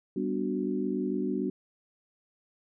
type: chord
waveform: sine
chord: G major seventh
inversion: none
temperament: equal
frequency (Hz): 196 / 246.9 / 293.7 / 370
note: G3 / B3 / D4 / F#4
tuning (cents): 0 / 0 / 0 / 0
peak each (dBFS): -33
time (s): 0.16-1.5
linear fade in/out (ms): 5
effects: none